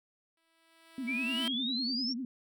5% pulse tone with exponential growth, 327.9 Hz, E4, 9 cents flat, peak -24 dBFS, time 0.37-1.48 s, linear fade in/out 2 ms, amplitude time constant 240 ms
sine tone with vibrato, 249.2 Hz, B3, 16 cents sharp, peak -34 dBFS, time 0.98-2.25 s, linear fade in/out 2 ms, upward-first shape triangle, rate 10 Hz, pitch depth 180 cents each way
sine exponential sweep, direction up, 2262 to 5588 Hz, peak -32 dBFS, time 1.07-2.14 s, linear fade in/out 20 ms
effects none

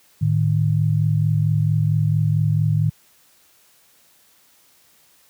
sine tone pair together, 108.2 / 152.66 Hz, A2 / D#3, -29 / -33 cents, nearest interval tritone, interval 596 cents, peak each -18 dBFS, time 0.21-2.9 s, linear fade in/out 10 ms, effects white hiss -56 dBFS RMS until 5.29 s + high-pass 60 Hz 12 dB/octave

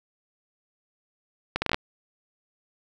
accelerating click train, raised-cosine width 0.3 ms, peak -8 dBFS, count 7, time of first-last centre 1.56-1.744 s, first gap 60 ms, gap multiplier 0.72, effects none

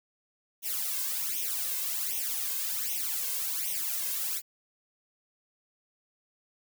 blue noise with flanger, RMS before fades -32 dBFS, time 0.62-4.42 s, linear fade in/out 50 ms, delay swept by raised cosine 0.33 to 1.93 ms, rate 1.3 Hz, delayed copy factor +0.95, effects none

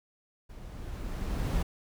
brown noise with level ramp, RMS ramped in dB -46 to -27 dBFS, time 0.49-1.63 s, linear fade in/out 10 ms, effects none

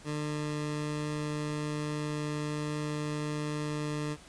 20% pulse tone, 149.9 Hz, D3, 36 cents sharp, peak -27 dBFS, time 0.04-4.17 s, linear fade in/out 50 ms, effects pink hiss -53 dBFS RMS until 4.28 s + resampled to 22050 Hz

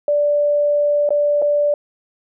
sine tone with dropouts, 585 Hz, D5, 7 cents flat, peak -13 dBFS, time 0.08-1.74 s, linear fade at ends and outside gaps 2 ms, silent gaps 1.091-1.105 / 1.418-1.422 s, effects none

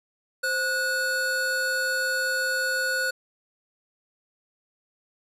square tone pair together, 523 / 1463.5 Hz, C5 / F#6, -1 / -19 cents, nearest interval octave + tritone, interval 1782 cents, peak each -32 / -25 dBFS, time 0.43-3.11 s, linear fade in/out 10 ms, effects resampled to 32000 Hz

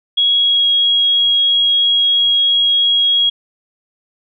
sine tone with pitch glide, 3322 to 3299 Hz, G#7 to G#7, 0 to -12 cents, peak -10 dBFS, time 0.17-3.3 s, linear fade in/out 10 ms, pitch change -12 cents, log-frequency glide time 0.36-0.68 s, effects none

